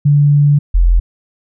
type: tone pair in turn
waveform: sine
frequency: 145 / 43.11 Hz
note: D3 / F1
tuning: -22 / -22 cents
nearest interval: octave + major sixth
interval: 2100 cents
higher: first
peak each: -6 dBFS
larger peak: neither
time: 0.05-0.59 / 0.74-1 s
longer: first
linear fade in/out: 10 ms
effects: none